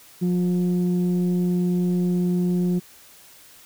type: tone pair together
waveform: sine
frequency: 178.2 / 357.1 Hz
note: F3 / F4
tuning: +35 / +39 cents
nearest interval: octave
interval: 1204 cents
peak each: -18 / -26 dBFS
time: 0.21-2.8 s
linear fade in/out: 20 ms
effects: tanh soft clip ceiling -14 dBFS + white hiss -49 dBFS RMS until 3.65 s